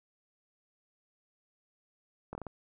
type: slowing click train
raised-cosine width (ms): 1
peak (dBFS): -26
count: 5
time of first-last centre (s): 2.33-2.467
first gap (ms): 21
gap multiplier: 1.34
effects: none